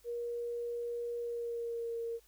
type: tone with pitch glide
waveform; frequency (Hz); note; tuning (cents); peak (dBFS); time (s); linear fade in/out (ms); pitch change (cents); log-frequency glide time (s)
sine; 474.5 to 463.1; A#4 to A#4; +31 to -11; -35; 0.04-2.2; 50; -42; 1.18-1.98
effects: added 50 Hz sine -67 dBFS peak until 2.27 s + white hiss -67 dBFS RMS until 2.27 s